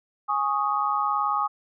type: chord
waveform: sine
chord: Ab suspended fourth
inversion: none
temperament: just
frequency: 830.6 / 1107.5 / 1245.9 Hz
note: Ab5 / Db6 / Eb6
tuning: 0 / -2 / +2 cents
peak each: -27 / -27 / -25 dBFS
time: 0.28-1.48 s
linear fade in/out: 20 ms
effects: none